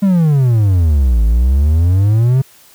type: exponential two-way sweep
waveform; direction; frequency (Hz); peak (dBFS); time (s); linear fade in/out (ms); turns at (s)
triangle; down then up; 204.3 to 53.2 to 136; -6; 0.02-2.42; 10; 1.24
effects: white hiss -45 dBFS RMS until 2.74 s